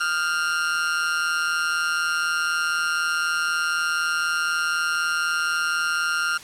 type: tone with amplitude modulation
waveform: 40% pulse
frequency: 1400 Hz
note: F6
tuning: 4 cents sharp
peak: -17 dBFS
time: 0-6.38 s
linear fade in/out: 10 ms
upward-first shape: sine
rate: 164 Hz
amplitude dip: 75%
effects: white hiss -42 dBFS RMS until 6.43 s + low-pass 9000 Hz 12 dB/octave